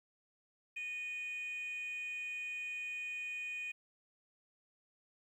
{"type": "tone with frequency modulation", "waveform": "sine", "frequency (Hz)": 2470, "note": "D#7", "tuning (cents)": -13, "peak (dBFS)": -37, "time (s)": [0.76, 3.72], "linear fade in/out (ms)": 10, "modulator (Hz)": 631, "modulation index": 0.28, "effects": ["tanh soft clip ceiling -37 dBFS", "12-bit"]}